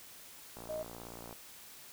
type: click train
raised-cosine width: 1 ms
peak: -33 dBFS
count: 45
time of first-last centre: 0.57-1.327 s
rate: 58.1 Hz
type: tone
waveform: sine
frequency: 622.3 Hz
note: D#5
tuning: in tune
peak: -36 dBFS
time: 0.69-0.83 s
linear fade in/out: 10 ms
effects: white hiss -53 dBFS RMS until 1.92 s